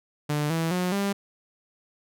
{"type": "tone with pitch steps", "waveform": "sawtooth", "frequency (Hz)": [148.5, 163.82, 180.73, 199.37], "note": ["D3", "E3", "F#3", "G3"], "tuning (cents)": [20, -10, -40, 30], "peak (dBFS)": -20, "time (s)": [0.29, 1.13], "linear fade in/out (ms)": 10, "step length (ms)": 210, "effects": []}